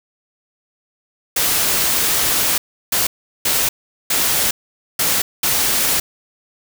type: noise bursts at uneven times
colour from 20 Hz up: white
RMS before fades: -17 dBFS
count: 6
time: 1.36-2.58 / 2.92-3.07 / 3.45-3.69 / 4.1-4.51 / 4.99-5.22 / 5.43-6 s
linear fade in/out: 5 ms
effects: none